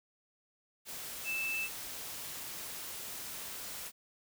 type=tone in noise; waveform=sine; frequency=2637 Hz; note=E7; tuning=in tune; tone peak=-33 dBFS; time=1.24-1.69 s; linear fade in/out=50 ms; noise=white; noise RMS=-43 dBFS; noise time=0.85-3.92 s; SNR=+7 dB; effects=none